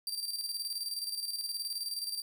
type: tone with tremolo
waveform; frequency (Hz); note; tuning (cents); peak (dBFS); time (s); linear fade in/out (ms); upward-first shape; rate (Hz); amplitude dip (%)
sawtooth; 4699; D8; 0; -30; 0.07-2.22; 2; square; 19; 55
effects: none